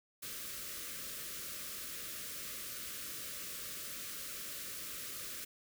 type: band-stop noise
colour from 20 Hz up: white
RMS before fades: -44 dBFS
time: 0.22-5.45 s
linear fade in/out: 10 ms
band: 630 to 1100 Hz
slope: 96 dB/octave
effects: none

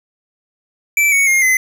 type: tone with pitch steps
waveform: square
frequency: 2325 / 2226 / 2132 / 2042 Hz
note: D7 / C#7 / C7 / C7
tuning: -18 / +7 / +32 / -43 cents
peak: -11 dBFS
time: 0.97-1.57 s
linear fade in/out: 2 ms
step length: 150 ms
effects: 8-bit

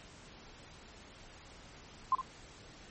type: tone with echo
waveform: sine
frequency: 1046.5 Hz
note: C6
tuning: in tune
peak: -24 dBFS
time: 2.12-2.15 s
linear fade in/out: 2 ms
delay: 63 ms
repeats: 1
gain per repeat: -10 dB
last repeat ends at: 2.213 s
effects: pink hiss -54 dBFS RMS until 2.9 s + MP3 32 kbps

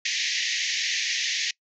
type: band-pass noise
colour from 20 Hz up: pink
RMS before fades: -27 dBFS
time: 0.05-1.51 s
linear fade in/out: 5 ms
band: 1800 to 6700 Hz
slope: 96 dB/octave
effects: noise-tail reverb RT60 0.1 s tail -23 dB re dry

